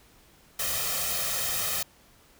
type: noise with comb filter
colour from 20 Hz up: white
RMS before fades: -29 dBFS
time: 0.59-1.83 s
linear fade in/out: 5 ms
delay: 1.6 ms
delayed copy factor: +0.75
effects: pink hiss -58 dBFS RMS until 2.39 s